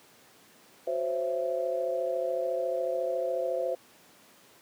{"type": "tone cluster", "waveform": "sine", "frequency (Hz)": [368.5, 519, 553, 668], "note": ["F#4", "C5", "C#5", "E5"], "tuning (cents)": [-7, -14, -4, 23], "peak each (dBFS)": [-37, -29, -38, -33], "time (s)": [0.87, 3.75], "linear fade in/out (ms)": 5, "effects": ["pink hiss -57 dBFS RMS until 4.61 s", "high-pass 200 Hz 12 dB/octave"]}